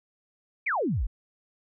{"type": "exponential sweep", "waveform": "sine", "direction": "down", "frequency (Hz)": [2524, 36.71], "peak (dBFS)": -24, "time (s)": [0.66, 1.07], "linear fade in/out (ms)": 10, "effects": []}